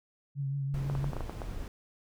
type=tone with vibrato; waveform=sine; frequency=138.59 Hz; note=C#3; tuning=in tune; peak=-30 dBFS; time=0.35-1.13 s; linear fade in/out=50 ms; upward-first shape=triangle; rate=5.9 Hz; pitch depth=40 cents each way
type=noise; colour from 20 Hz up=brown; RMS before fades=-38 dBFS; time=0.74-1.68 s; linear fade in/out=2 ms
type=clicks; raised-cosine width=1 ms; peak=-23 dBFS; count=8; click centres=0.899 / 0.952 / 1.043 / 1.133 / 1.167 / 1.207 / 1.296 / 1.418 s
effects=none